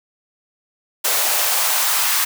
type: noise with high-pass filter sweep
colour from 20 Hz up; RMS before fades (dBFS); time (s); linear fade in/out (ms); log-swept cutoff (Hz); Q
white; -18; 1.04-2.25; 10; 560 to 1100; 1.7
effects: none